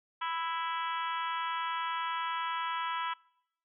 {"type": "harmonic tone", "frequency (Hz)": 330, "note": "E4", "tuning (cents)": 2, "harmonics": [3, 4, 5, 6, 7, 8, 9, 10], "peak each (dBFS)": [-34, -37, -43, -45, -47, -48, -47, -45], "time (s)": [0.21, 3.14], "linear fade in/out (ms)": 10, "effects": ["noise-tail reverb RT60 0.8 s tail -26 dB re dry"]}